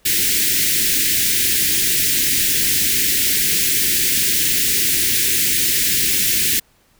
white band-stop noise, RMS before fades -17 dBFS, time 0.05-6.6 s, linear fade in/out 10 ms, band 420 to 1700 Hz, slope 48 dB/octave, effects pink hiss -57 dBFS RMS until 6.99 s

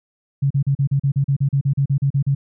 sine tone bursts, 138.59 Hz, C#3, in tune, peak -14 dBFS, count 16, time 0.42-2.35 s, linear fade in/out 10 ms, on 85 ms, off 38 ms, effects none

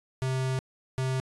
square tone pair in turn, 130.81 / 130.81 Hz, C3 / C3, 0 / 0 cents, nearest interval unison, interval 0 cents, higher neither, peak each -27 dBFS, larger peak neither, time 0.22-0.59 / 0.98-1.2 s, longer first, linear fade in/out 0 ms, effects resampled to 24000 Hz

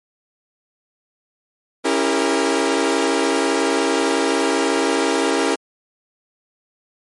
sawtooth chord, C# diminished seventh, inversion none, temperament equal with one note detuned, 277.2 / 329.6 / 400.5 / 466.2 Hz, C#4 / E4 / G4 / Bb4, 0 / 0 / +37 / 0 cents, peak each -18 dBFS, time 1.84-5.56 s, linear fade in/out 20 ms, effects MP3 48 kbps

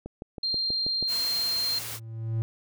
click train, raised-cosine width 2 ms, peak -23 dBFS, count 7, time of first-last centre 0.06-1.026 s, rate 6.21 Hz
sine tone, 4186 Hz, C8, in tune, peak -25 dBFS, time 0.43-1.79 s, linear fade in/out 5 ms
white noise, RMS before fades -36 dBFS, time 1.07-2 s, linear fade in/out 50 ms
triangle tone with exponential growth, 112.6 Hz, A2, 40 cents sharp, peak -21 dBFS, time 1.45-2.42 s, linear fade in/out 0 ms, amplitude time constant 210 ms
effects none

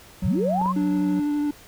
triangle tone, 184.7 Hz, F#3, 3 cents flat, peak -22 dBFS, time 0.22-1.2 s, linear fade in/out 5 ms
sine linear sweep, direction up, 32.7 to 1108.7 Hz, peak -21 dBFS, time 0.23-0.73 s, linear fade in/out 20 ms
clicks, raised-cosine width 1 ms, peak -21 dBFS, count 2, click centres 0.615 / 0.66 s
triangle tone with vibrato, 293.7 Hz, D4, in tune, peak -19 dBFS, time 0.76-1.51 s, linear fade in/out 5 ms, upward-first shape sine, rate 12 Hz, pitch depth 12 cents each way
effects pink hiss -48 dBFS RMS until 1.67 s

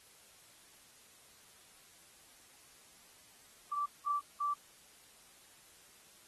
sine tone bursts, 1164 Hz, D6, 16 cents flat, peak -31 dBFS, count 3, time 3.72-4.54 s, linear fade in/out 10 ms, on 140 ms, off 200 ms, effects white hiss -61 dBFS RMS until 6.27 s + AAC 32 kbps

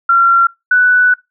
sine tone pair in turn, 1371 / 1486.9 Hz, F6 / F#6, -32 / +8 cents, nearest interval minor second, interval 140 cents, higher second, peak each -6 dBFS, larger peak neither, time 0.09-0.47 / 0.71-1.14 s, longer second, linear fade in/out 5 ms, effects noise-tail reverb RT60 0.2 s tail -23 dB re dry

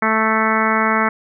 harmonic tone, 220 Hz, A3, in tune, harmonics 1 / 2 / 3 / 4 / 5 / 6 / 7 / 8 / 9 / 10, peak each -21 / -25 / -25 / -23 / -22 / -20 / -25 / -25 / -24 / -26 dBFS, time 0.02-1.09 s, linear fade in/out 5 ms, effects none

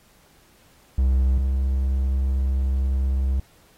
triangle tone pair in turn, 65.1 / 66.39 Hz, C2 / C2, -8 / +26 cents, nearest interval unison, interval 34 cents, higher second, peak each -14 / -17 dBFS, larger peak first, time 0.98-1.38 / 1.38-3.4 s, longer second, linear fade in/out 5 ms, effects pink hiss -57 dBFS RMS until 3.77 s + AAC 48 kbps

